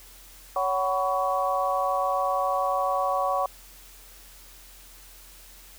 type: harmonic tone with a mistuned harmonic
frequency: 187.2 Hz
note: F#3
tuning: 20 cents sharp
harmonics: 3 / 4 / 5 / 6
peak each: -28 / -27 / -32 / -27 dBFS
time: 0.56-3.46 s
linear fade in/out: 2 ms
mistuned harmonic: 5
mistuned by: +100 cents
effects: added 43 Hz sine -51 dBFS peak until 5.78 s + white hiss -50 dBFS RMS until 5.78 s